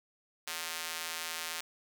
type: tone with high-pass filter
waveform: square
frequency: 82.41 Hz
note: E2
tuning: in tune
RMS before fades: -39 dBFS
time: 0.47-1.61 s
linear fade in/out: 5 ms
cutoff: 1700 Hz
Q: 0.53
effects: none